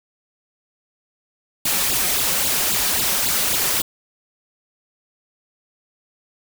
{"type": "noise with flanger", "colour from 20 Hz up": "white", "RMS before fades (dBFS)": -20, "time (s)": [1.65, 3.82], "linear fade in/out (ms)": 5, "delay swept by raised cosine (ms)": [0.24, 5.54], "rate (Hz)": 3.7, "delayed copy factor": 0.95, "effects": []}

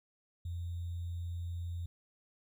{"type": "tone with sample-and-hold", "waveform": "sine", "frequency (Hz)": 86.3, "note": "F2", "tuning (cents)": -20, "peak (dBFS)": -36, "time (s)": [0.45, 1.86], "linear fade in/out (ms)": 5, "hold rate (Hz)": 3675, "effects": []}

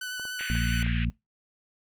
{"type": "tone with vibrato", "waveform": "sawtooth", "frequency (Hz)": 1497, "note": "F#6", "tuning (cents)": 20, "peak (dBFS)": -29, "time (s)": [0.01, 0.83], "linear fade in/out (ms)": 5, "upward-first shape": "triangle", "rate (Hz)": 9.9, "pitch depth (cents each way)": 20}
{"type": "clicks", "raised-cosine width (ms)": 1, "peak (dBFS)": -31, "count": 6, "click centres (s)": [0.197, 0.253, 0.409, 0.553, 0.827, 0.865]}
{"type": "band-pass noise", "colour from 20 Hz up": "white", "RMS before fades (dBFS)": -37, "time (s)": [0.39, 1.05], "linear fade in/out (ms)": 2, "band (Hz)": [1500, 3000], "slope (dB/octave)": 48}
{"type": "harmonic tone", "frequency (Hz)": 58, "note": "A#1", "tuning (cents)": -8, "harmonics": [1, 2, 3, 4], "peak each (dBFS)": [-27, -30, -32, -33], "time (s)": [0.5, 1.1], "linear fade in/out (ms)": 0}
{"effects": ["noise-tail reverb RT60 0.2 s tail -22 dB re dry"]}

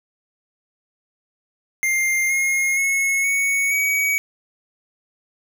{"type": "tone with pitch steps", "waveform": "square", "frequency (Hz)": [2107, 2145, 2184, 2223, 2263], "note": ["C7", "C7", "C#7", "C#7", "C#7"], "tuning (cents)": [12, 42, -26, 4, 35], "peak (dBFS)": -18, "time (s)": [1.83, 4.18], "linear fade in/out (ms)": 0, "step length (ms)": 470, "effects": []}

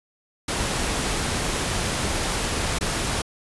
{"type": "noise with dropouts", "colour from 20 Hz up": "pink", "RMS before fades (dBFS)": -25, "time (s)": [0.48, 3.22], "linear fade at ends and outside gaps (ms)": 5, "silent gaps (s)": [2.787, 2.809], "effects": ["resampled to 24000 Hz"]}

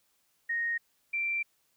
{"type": "tone pair in turn", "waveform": "sine", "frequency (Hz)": [1863, 2353], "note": ["A#6", "D7"], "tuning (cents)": [-2, 3], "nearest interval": "major third", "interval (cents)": 405, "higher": "second", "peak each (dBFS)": -28, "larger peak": "neither", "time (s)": [[0.49, 0.78], [1.13, 1.43]], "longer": "second", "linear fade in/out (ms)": 10, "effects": ["white hiss -72 dBFS RMS until 1.76 s"]}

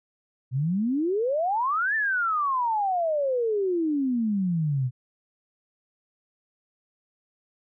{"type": "exponential two-way sweep", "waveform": "sine", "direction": "up then down", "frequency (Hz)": [121.4, 1799, 121.4], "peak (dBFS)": -22, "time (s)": [0.51, 4.91], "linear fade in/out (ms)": 50, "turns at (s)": 1.95, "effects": []}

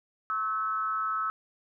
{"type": "tone with frequency modulation", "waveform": "sine", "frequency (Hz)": 1300, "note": "E6", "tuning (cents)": -24, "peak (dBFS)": -27, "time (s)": [0.3, 1.3], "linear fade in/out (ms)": 0, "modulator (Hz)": 203, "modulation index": 0.55, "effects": []}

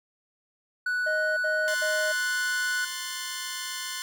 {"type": "tone", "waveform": "triangle", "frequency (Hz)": 1480, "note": "F#6", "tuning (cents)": 0, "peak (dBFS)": -23, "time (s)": [0.86, 2.85], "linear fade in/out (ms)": 5}
{"type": "tone bursts", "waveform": "triangle", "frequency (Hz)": 622.3, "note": "D#5", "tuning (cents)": 0, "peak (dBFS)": -26, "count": 3, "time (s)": [1.06, 2.124], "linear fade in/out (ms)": 10, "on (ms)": 310, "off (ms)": 67}
{"type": "chord", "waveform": "10% pulse", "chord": "F# diminished", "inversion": "second", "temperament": "equal", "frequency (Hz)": [1046.5, 1480, 1760], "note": ["C6", "F#6", "A6"], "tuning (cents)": [0, 0, 0], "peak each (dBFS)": -28, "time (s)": [1.68, 4.02], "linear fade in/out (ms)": 0}
{"effects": []}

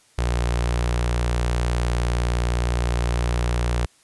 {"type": "tone with notch filter", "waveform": "sawtooth", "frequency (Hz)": 59.6, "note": "A#1", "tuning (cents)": 39, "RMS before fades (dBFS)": -22, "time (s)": [0.18, 3.86], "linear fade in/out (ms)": 5, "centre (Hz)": 240, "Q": 1.4, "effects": ["white hiss -57 dBFS RMS until 4.03 s", "resampled to 24000 Hz"]}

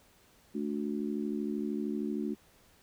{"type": "harmonic tone", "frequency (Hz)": 73, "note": "D2", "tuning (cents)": -10, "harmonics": [3, 4, 5], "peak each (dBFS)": [-34, -36, -38], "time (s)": [0.54, 2.35], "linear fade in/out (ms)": 20, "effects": ["pink hiss -63 dBFS RMS until 2.82 s"]}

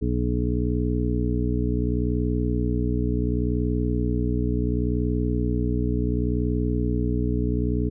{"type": "harmonic tone", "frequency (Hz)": 60.7, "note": "B1", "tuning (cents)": -29, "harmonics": [1, 2, 3, 4, 5, 7], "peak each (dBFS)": [-25, -27, -32, -28, -29, -31], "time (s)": [0.01, 7.9], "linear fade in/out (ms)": 20, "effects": []}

